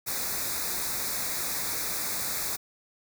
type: band-stop noise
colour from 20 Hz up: white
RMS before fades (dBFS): -31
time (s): 0.06-2.57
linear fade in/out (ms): 20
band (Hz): 2500 to 3600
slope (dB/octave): 96
effects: none